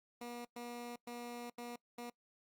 15% pulse tone bursts at uneven times, 240 Hz, B3, 49 cents flat, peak -38 dBFS, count 5, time 0.21-0.45 / 0.56-0.96 / 1.07-1.5 / 1.58-1.76 / 1.98-2.1 s, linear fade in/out 5 ms, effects noise-tail reverb RT60 0.1 s tail -23 dB re dry + Opus 48 kbps

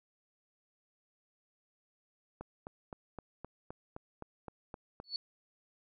click train, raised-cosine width 1 ms, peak -29 dBFS, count 11, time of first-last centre 2.41-5.001 s, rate 3.86 Hz
sine tone with exponential growth, 4435 Hz, C#8, in tune, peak -30 dBFS, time 5.04-5.16 s, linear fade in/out 1 ms, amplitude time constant 25 ms
effects none

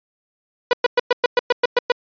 sawtooth tone bursts, 489.5 Hz, B4, 15 cents flat, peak -8 dBFS, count 10, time 0.71-1.92 s, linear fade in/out 2 ms, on 22 ms, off 110 ms, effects resampled to 11025 Hz

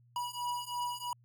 square beating tone pair, 970 / 973 Hz, B5 / B5, -31 / -26 cents, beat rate 3 Hz, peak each -39 / -38 dBFS, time 0.16-1.13 s, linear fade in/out 2 ms, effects added 120 Hz sine -61 dBFS peak until 1.24 s

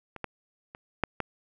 clicks, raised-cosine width 0.5 ms, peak -25 / -17 / -27 / -9 / -14 dBFS, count 5, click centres 0.163 / 0.243 / 0.749 / 1.037 / 1.203 s, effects none

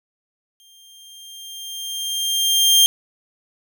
sawtooth tone with exponential growth, 3191 Hz, G7, 30 cents sharp, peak -6 dBFS, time 0.6-2.86 s, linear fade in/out 0 ms, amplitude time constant 490 ms, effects none

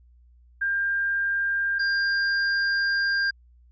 sine / square tone pair in turn, 1598 / 1598 Hz, G6 / G6, +33 / +33 cents, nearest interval unison, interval 0 cents, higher neither, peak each -22 dBFS, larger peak neither, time 0.61-1.79 / 1.79-3.31 s, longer second, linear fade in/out 10 ms, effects added 60 Hz sine -52 dBFS peak until 3.71 s + resampled to 16000 Hz

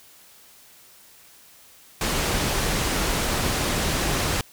pink low-pass noise, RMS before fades -24 dBFS, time 2.01-4.41 s, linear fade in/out 2 ms, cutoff 11000 Hz, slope 12 dB/octave, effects white hiss -51 dBFS RMS until 4.52 s

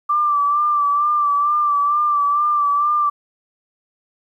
sine tone with vibrato, 1174 Hz, D6, 1 cent flat, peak -14 dBFS, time 0.09-3.1 s, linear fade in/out 10 ms, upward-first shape sine, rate 2.2 Hz, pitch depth 39 cents each way, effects 9-bit

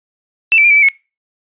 sine tone with pitch steps, 2663 / 2320 / 2396 / 2294 / 2320 / 2191 Hz, E7 / D7 / D7 / D7 / D7 / C#7, +17 / -22 / +34 / -41 / -22 / -21 cents, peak -6 dBFS, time 0.52-0.886 s, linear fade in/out 0 ms, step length 61 ms, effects noise-tail reverb RT60 0.3 s tail -24 dB re dry + resampled to 8000 Hz

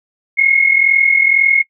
sine tone pair together, 2157 / 2199 Hz, C#7 / C#7, -48 / -14 cents, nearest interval unison, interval 34 cents, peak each -10 / -14 dBFS, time 0.37-1.63 s, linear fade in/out 20 ms, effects noise-tail reverb RT60 0.1 s tail -24 dB re dry

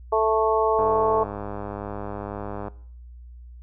harmonic tone, 220 Hz, A3, in tune, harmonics 2 / 3 / 4 / 5, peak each -21 / -23 / -24 / -25 dBFS, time 0.12-1.24 s, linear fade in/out 10 ms
click train, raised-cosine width 1 ms, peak -19 dBFS, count 194, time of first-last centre 0.79-2.682 s, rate 102 Hz
effects noise-tail reverb RT60 0.6 s tail -20 dB re dry + added 60 Hz sine -40 dBFS peak until 3.62 s

